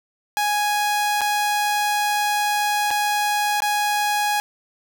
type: tone with dropouts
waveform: sawtooth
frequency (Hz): 830.6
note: G#5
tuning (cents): 0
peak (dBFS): -15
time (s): 0.37-4.4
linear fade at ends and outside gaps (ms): 0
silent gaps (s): 1.209-1.215 / 2.906-2.911 / 3.604-3.621
effects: none